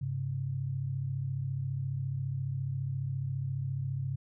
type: tone pair together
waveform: sine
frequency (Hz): 100.54 / 135.1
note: G2 / C#3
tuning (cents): +44 / -44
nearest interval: perfect fourth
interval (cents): 512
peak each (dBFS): -37 / -32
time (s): 0.01-4.16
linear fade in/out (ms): 10
effects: none